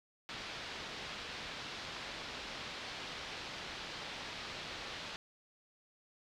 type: low-pass noise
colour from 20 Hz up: white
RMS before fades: -45 dBFS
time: 0.29-5.16 s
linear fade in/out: 0 ms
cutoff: 4400 Hz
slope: 24 dB/octave
effects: none